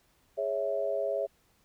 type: chord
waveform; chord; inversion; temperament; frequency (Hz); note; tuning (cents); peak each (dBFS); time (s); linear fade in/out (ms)
sine; C# minor; second; equal with one note detuned; 415.3 / 554.4 / 655.5; G#4 / C#5 / E5; 0 / 0 / -10; -35 / -31 / -32; 0.37-1.27; 20
effects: pink hiss -68 dBFS RMS until 1.64 s